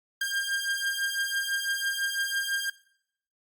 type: beating tone pair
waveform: sawtooth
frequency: 1600 / 1606 Hz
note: G6 / G6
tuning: +35 / +41 cents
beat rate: 6 Hz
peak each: -28 / -26 dBFS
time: 0.21-2.7 s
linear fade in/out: 5 ms
effects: noise-tail reverb RT60 0.7 s tail -20 dB re dry + Opus 32 kbps